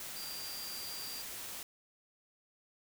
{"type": "tone in noise", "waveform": "sine", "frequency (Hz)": 4738, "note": "D8", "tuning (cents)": 14, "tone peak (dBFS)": -44, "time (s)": [0.16, 1.22], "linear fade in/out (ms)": 2, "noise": "white", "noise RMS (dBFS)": -44, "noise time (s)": [0, 1.63], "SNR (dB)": -3, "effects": []}